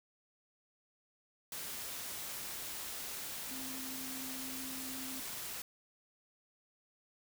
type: tone in noise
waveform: sine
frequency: 261.8 Hz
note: C4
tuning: 1 cent sharp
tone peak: -46 dBFS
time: 3.51-5.2 s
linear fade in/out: 2 ms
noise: white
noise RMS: -43 dBFS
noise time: 1.52-5.62 s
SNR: -6 dB
effects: none